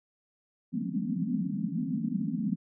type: band-pass noise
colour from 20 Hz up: pink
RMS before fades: -31 dBFS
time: 0.72-2.56 s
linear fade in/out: 20 ms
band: 160 to 270 Hz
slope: 96 dB/octave
effects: none